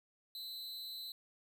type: tone with amplitude modulation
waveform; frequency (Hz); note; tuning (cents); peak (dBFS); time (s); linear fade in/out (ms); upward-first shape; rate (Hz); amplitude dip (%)
45% pulse; 4031; B7; +35; -39; 0.35-1.12; 2; sine; 237; 80
effects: none